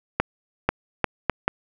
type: accelerating click train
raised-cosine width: 0.5 ms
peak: -3 dBFS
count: 5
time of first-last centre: 0.2-1.48 s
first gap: 490 ms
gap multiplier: 0.72
effects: none